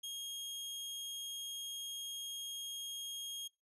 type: tone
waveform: sawtooth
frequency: 3256 Hz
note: G#7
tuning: 35 cents flat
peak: -38 dBFS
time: 0.03-3.48 s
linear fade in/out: 10 ms
effects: noise-tail reverb RT60 0.2 s tail -22 dB re dry + resampled to 32000 Hz